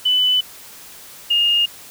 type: tone pair in turn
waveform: sine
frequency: 2998 / 2837 Hz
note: F#7 / F7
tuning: +22 / +27 cents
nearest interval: minor second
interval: 95 cents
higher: first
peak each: -13 dBFS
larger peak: neither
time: 0.05-0.41 / 1.3-1.66 s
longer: neither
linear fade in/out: 10 ms
effects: white hiss -40 dBFS RMS until 1.9 s